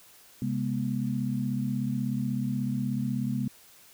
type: tone cluster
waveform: sine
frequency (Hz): 132.7 / 206.4 / 242.8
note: C3 / G#3 / B3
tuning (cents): +25 / -10 / -29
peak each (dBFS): -31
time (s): 0.42-3.48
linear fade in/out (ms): 2
effects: white hiss -55 dBFS RMS until 3.93 s